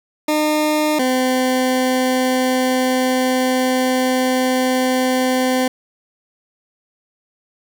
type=tone pair in turn; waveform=20% pulse; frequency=304.3 / 256.4 Hz; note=D#4 / C4; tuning=-38 / -35 cents; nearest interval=minor third; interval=297 cents; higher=first; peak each=-10 dBFS; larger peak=neither; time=0.28-0.99 / 0.99-5.68 s; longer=second; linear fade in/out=5 ms; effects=none